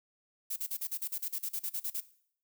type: noise bursts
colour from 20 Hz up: violet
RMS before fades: -35 dBFS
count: 15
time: 0.5-2.006 s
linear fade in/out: 10 ms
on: 64 ms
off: 39 ms
effects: noise-tail reverb RT60 0.6 s tail -17 dB re dry